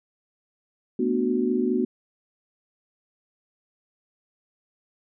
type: chord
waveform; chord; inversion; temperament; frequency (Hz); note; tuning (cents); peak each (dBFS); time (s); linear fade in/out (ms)
sine; B minor seventh; third; just; 222.2 / 246.9 / 296.3 / 370.4; A3 / B3 / D4 / F#4; +17 / 0 / +15 / +2; -29 / -24 / -30 / -25; 0.99-1.85; 5
effects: none